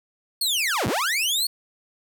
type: linear two-way sweep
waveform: sawtooth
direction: down then up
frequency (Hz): 4455 to 73.5 to 4455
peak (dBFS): -18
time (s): 0.41-1.47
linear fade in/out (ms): 5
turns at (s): 0.87
effects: none